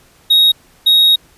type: tone pair in turn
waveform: triangle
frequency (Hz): 3769 / 3769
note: A#7 / A#7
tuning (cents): +18 / +18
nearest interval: unison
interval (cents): 0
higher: neither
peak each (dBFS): -5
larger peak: neither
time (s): 0.3-0.52 / 0.86-1.16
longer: second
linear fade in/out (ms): 10
effects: pink hiss -49 dBFS RMS until 1.37 s + resampled to 32000 Hz